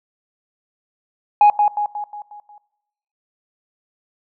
sine tone with echo, 830.6 Hz, G#5, in tune, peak -5 dBFS, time 1.41-1.5 s, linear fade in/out 2 ms, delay 180 ms, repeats 6, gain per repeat -6 dB, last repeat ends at 2.58 s, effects noise-tail reverb RT60 0.9 s tail -20 dB re dry + tanh soft clip ceiling -5 dBFS

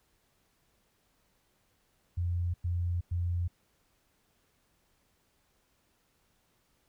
sine tone bursts, 87.31 Hz, F2, in tune, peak -28 dBFS, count 3, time 2.17-3.48 s, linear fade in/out 10 ms, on 370 ms, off 100 ms, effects pink hiss -72 dBFS RMS until 6.88 s

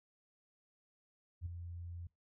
sine tone with ADSR envelope, 86.3 Hz, F2, 20 cents flat, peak -35 dBFS, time 1.41-2.07 s, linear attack 50 ms, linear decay 8 ms, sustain -8 dB, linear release 4 ms, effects noise-tail reverb RT60 0.2 s tail -24 dB re dry + tanh soft clip ceiling -32 dBFS

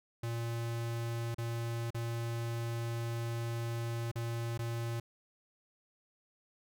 square tone with dropouts, 116.54 Hz, A#2, in tune, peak -35 dBFS, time 0.23-5 s, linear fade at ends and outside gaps 5 ms, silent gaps 1.346-1.382 / 1.905-1.945 / 4.115-4.156 / 4.577-4.59 s, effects none

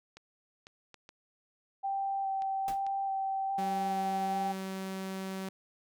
clicks, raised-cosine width 0.2 ms, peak -32 dBFS, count 6, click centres 0.17 / 0.669 / 0.943 / 1.091 / 2.421 / 2.866 s
sine tone with vibrato, 780 Hz, G5, 9 cents flat, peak -30 dBFS, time 1.83-4.53 s, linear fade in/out 20 ms, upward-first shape square, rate 1.2 Hz, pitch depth 10 cents each way
pink noise with exponential decay, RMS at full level -39 dBFS, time 2.68-2.83 s, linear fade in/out 0 ms, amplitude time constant 31 ms
sawtooth tone, 190.8 Hz, G3, 47 cents flat, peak -32 dBFS, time 3.58-5.49 s, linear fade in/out 5 ms
effects none

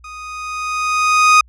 30% pulse tone with level ramp, 1244.5 Hz, D#6, in tune, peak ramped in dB -29 to -3 dBFS, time 0.04-1.41 s, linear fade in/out 5 ms, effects added 60 Hz sine -44 dBFS peak until 1.48 s + low-pass 7000 Hz 12 dB/octave

